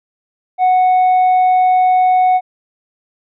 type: tone with tanh clipping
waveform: triangle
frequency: 738 Hz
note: F#5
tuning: 5 cents flat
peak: -9 dBFS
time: 0.58-2.41 s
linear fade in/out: 50 ms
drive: 7 dB
effects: none